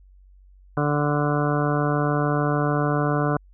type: harmonic tone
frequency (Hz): 146.83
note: D3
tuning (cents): 0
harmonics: 1 / 2 / 3 / 4 / 5 / 7 / 8 / 9 / 10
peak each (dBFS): -23 / -26 / -28 / -29 / -30 / -31 / -32 / -33 / -33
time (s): 0.77-3.37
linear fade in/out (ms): 2
effects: added 47 Hz sine -48 dBFS peak until 3.53 s